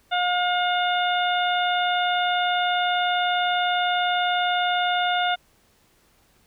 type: harmonic tone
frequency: 715 Hz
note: F5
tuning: 41 cents sharp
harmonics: 1 / 2 / 3 / 4 / 5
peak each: -22 / -26 / -33 / -31 / -29 dBFS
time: 0.11-5.36 s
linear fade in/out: 20 ms
effects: pink hiss -61 dBFS RMS until 6.46 s